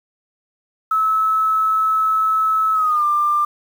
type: tone with pitch glide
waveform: sine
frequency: 1299 to 1191.2 Hz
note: E6 to D6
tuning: -26 to +24 cents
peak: -14 dBFS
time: 0.91-3.45 s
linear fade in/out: 5 ms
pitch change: -150 cents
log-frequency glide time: 2.73-3.04 s
effects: 7-bit